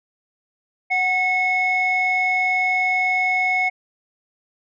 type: tone pair together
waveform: sine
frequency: 742 / 2189 Hz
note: F#5 / C#7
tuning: +5 / -22 cents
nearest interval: octave + perfect fifth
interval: 1873 cents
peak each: -21 / -17 dBFS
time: 0.9-3.7 s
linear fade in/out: 20 ms
effects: tanh soft clip ceiling -12 dBFS